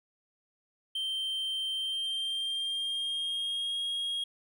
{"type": "tone with pitch glide", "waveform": "triangle", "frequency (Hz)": [3133, 3272], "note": ["G7", "G#7"], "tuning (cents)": [-2, -26], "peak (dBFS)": -29, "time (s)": [0.95, 4.24], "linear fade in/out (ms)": 5, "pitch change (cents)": 76, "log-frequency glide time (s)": [1.74, 3.81], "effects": []}